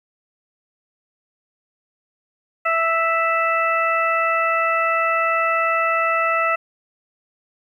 harmonic tone, 659.3 Hz, E5, in tune, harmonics 1 / 2 / 3 / 4, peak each -23 / -19 / -24 / -25 dBFS, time 2.65-6.56 s, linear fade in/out 10 ms, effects 9-bit

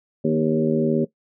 harmonic tone with a mistuned harmonic, 78.5 Hz, D#2, 16 cents sharp, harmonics 2 / 3 / 4 / 5 / 6 / 7, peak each -25 / -21 / -28 / -23 / -30 / -26 dBFS, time 0.24-1.05 s, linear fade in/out 10 ms, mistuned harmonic 4, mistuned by -24 cents, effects noise-tail reverb RT60 0.1 s tail -17 dB re dry

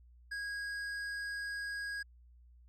sine tone with tanh clipping, 1644 Hz, G#6, 18 cents flat, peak -39 dBFS, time 0.31-2.03 s, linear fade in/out 10 ms, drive 13 dB, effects added 60 Hz sine -57 dBFS peak until 2.68 s + low-pass 9000 Hz 12 dB/octave

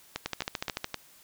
two click trains, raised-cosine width 0.2 ms, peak -14 / -13 dBFS, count 4 / 9, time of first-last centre 0.16-0.943 / 0.26-0.844 s, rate 3.83 / 13.7 Hz, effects white hiss -57 dBFS RMS until 1.23 s

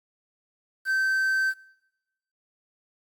triangle tone with quantisation, 1549 Hz, G6, 21 cents flat, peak -20 dBFS, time 0.85-1.54 s, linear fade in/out 50 ms, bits 8, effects noise-tail reverb RT60 0.9 s tail -21 dB re dry + Opus 48 kbps

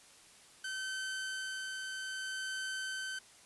sawtooth tone with tremolo, 1537 Hz, G6, 35 cents flat, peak -33 dBFS, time 0.64-3.19 s, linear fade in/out 5 ms, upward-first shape sine, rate 0.62 Hz, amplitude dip 25%, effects white hiss -59 dBFS RMS until 3.45 s + resampled to 24000 Hz

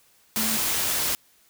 sine tone in noise, 220 Hz, A3, in tune, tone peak -30 dBFS, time 0.37-0.57 s, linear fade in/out 0 ms, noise white, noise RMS -25 dBFS, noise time 0.36-1.15 s, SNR -8 dB, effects white hiss -60 dBFS RMS until 1.49 s

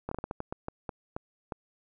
slowing click train, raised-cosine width 1 ms, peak -20 dBFS, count 12, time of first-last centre 0.09-1.522 s, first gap 24 ms, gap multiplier 1.31, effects none

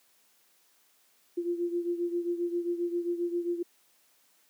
sine beating tone pair, 345.2 / 352.7 Hz, F4 / F4, -20 / +17 cents, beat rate 7.5 Hz, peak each -29 / -34 dBFS, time 1.37-3.63 s, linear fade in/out 10 ms, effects white hiss -66 dBFS RMS until 4.49 s + high-pass 200 Hz 12 dB/octave

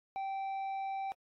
sine tone with tanh clipping, 778 Hz, G5, 13 cents flat, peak -36 dBFS, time 0.16-1.12 s, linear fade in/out 0 ms, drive 6 dB, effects AAC 48 kbps

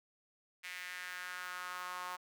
sawtooth tone with high-pass filter sweep, 180.6 Hz, F#3, 42 cents flat, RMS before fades -44 dBFS, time 0.63-2.17 s, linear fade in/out 20 ms, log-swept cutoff 2100 to 1000 Hz, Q 3.2, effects none

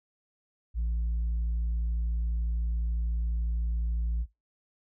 sine tone, 57 Hz, A#1, 38 cents flat, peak -24 dBFS, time 0.74-4.26 s, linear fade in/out 50 ms, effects noise-tail reverb RT60 0.2 s tail -19 dB re dry + tanh soft clip ceiling -25 dBFS

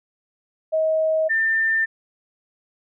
sine tone pair in turn, 634 / 1793.2 Hz, D#5 / A6, +32 / +32 cents, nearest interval octave + tritone, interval 1800 cents, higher second, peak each -17 dBFS, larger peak neither, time 0.72-1.29 / 1.29-1.86 s, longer neither, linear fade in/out 20 ms, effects none

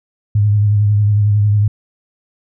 sine tone with vibrato, 103.83 Hz, G#2, in tune, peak -9 dBFS, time 0.35-1.68 s, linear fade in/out 5 ms, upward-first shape triangle, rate 11 Hz, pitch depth 44 cents each way, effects none

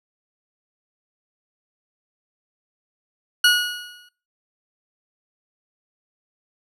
20% pulse tone with exponential decay, 1454 Hz, F#6, 31 cents flat, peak -6 dBFS, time 3.44-4.09 s, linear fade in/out 5 ms, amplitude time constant 140 ms, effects noise-tail reverb RT60 0.4 s tail -22 dB re dry + low-pass 12000 Hz 12 dB/octave

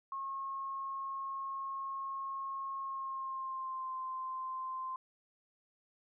sine tone with pitch glide, 1084 to 1041.6 Hz, C#6 to C6, -39 to -8 cents, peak -37 dBFS, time 0.12-4.96 s, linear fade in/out 2 ms, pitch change -69 cents, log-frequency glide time 2.8-3.93 s, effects none

